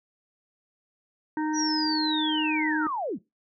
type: harmonic tone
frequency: 308.9 Hz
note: D#4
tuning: 12 cents flat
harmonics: 1 / 3 / 5 / 6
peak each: -26 / -32 / -39 / -42 dBFS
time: 1.37-2.87 s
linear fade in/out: 2 ms
type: linear sweep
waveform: sine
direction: down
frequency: 5920 to 130.81 Hz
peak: -27 dBFS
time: 1.53-3.19 s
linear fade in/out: 50 ms
effects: noise-tail reverb RT60 0.2 s tail -20 dB re dry